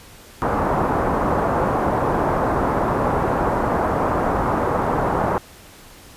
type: low-pass noise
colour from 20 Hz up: white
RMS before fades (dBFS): -20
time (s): 0.42-5.38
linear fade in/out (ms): 0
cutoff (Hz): 1100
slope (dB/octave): 24
effects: pink hiss -44 dBFS RMS until 6.16 s + resampled to 32000 Hz